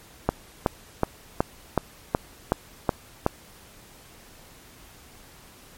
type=click train; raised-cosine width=1 ms; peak=-5 dBFS; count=9; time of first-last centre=0.29-3.264 s; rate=2.69 Hz; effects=pink hiss -50 dBFS RMS until 5.77 s + MP3 64 kbps